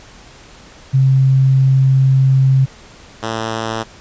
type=tone pair in turn; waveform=sine / 5% pulse; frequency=133.3 / 112.09 Hz; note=C3 / A2; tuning=+33 / +33 cents; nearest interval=minor third; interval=300 cents; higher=first; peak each=-8 dBFS; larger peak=neither; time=0.93-2.66 / 3.22-3.84 s; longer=first; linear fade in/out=20 ms; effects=pink hiss -41 dBFS RMS until 4 s + resampled to 16000 Hz